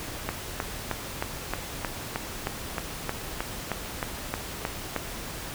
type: click train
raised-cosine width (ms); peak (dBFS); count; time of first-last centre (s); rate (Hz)
0.5; -12; 16; 0.29-4.963; 3.21
effects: pink hiss -37 dBFS RMS until 5.54 s